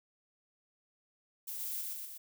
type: noise with echo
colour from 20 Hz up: violet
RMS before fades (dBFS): -41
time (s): 1.47-1.82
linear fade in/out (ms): 10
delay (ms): 120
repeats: 3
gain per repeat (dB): -2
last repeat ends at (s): 2.18
effects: none